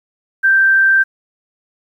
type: tone with frequency modulation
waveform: sine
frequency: 1568 Hz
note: G6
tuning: in tune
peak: -8 dBFS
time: 0.43-1.04 s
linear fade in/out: 20 ms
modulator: 41.3 Hz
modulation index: 0.24
effects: 8-bit